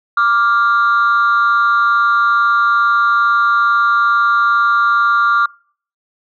sine tone pair together, 1174.6 / 1396.9 Hz, D6 / F6, 0 / 0 cents, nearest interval minor third, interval 300 cents, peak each -11 dBFS, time 0.17-5.46 s, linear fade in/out 5 ms, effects noise-tail reverb RT60 0.5 s tail -26 dB re dry + tanh soft clip ceiling -6 dBFS

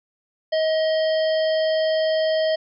harmonic tone, 633 Hz, D#5, 30 cents sharp, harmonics 1 / 3 / 5 / 7 / 8, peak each -18 / -32 / -32 / -36 / -36 dBFS, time 0.52-2.56 s, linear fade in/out 10 ms, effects none

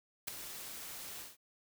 white noise with ADSR envelope, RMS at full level -34 dBFS, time 0.27-1.37 s, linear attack 13 ms, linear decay 3 ms, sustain -12 dB, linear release 170 ms, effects none

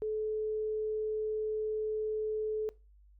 sine tone, 431.4 Hz, A4, 34 cents flat, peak -31 dBFS, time 0.02-2.69 s, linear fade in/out 0 ms, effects noise-tail reverb RT60 0.3 s tail -22 dB re dry + added 50 Hz sine -57 dBFS peak until 3.19 s

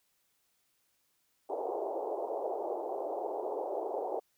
pink band-pass noise, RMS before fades -36 dBFS, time 1.49-4.2 s, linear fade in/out 10 ms, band 370 to 850 Hz, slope 48 dB/octave, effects white hiss -75 dBFS RMS until 4.37 s

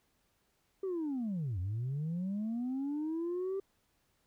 sine linear two-way sweep, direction down then up, 394.2 to 86.1 to 394.2 Hz, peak -31 dBFS, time 0.83-3.6 s, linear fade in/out 5 ms, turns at 1.59 s, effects tanh soft clip ceiling -31 dBFS + pink hiss -75 dBFS RMS until 4.26 s

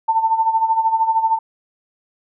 sine tone with tremolo, 895 Hz, A5, 29 cents sharp, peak -11 dBFS, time 0.08-1.39 s, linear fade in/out 10 ms, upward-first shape sine, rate 13 Hz, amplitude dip 70%, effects none

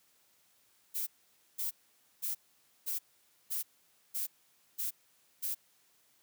violet noise bursts, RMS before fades -35 dBFS, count 8, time 0.94-5.55 s, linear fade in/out 20 ms, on 130 ms, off 510 ms, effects white hiss -69 dBFS RMS until 6.22 s + high-pass 80 Hz 12 dB/octave

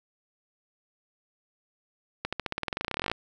accelerating click train, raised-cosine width 0.3 ms, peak -13 dBFS, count 23, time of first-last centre 2.25-3.116 s, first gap 76 ms, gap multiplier 0.93, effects none

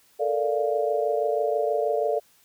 sine chord, Bb major seventh, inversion third, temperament equal with one note detuned, 440 / 466.2 / 587.3 / 696 Hz, A4 / Bb4 / D5 / F5, 0 / 0 / 0 / -6 cents, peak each -26 / -30 / -26 / -28 dBFS, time 0.19-2.2 s, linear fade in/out 20 ms, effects white hiss -60 dBFS RMS until 2.44 s

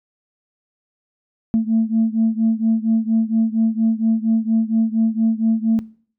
sine beating tone pair, 222.3 / 226.6 Hz, A3 / A#3, +18 / -49 cents, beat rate 4.3 Hz, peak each -17 dBFS, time 1.54-5.79 s, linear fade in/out 0 ms, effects noise-tail reverb RT60 0.5 s tail -21 dB re dry + tanh soft clip ceiling -9 dBFS

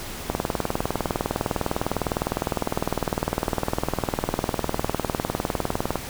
click train, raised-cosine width 1 ms, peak -8 dBFS, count 113, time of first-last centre 0.3-5.957 s, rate 19.8 Hz, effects pink hiss -35 dBFS RMS until 6.09 s

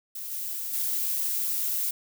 violet noise with level steps, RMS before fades -36 / -33 / -28 dBFS, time 0.15-1.91 s, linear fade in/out 5 ms, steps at 0.31 / 0.73 s, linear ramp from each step 10 ms, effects none

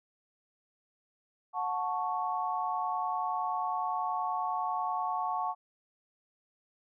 sine chord, F# minor, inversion none, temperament equal with one note detuned, 729.8 / 880 / 1108.7 Hz, F#5 / A5 / C#6, -24 / 0 / 0 cents, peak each -34 dBFS, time 1.53-5.55 s, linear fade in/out 50 ms, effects none

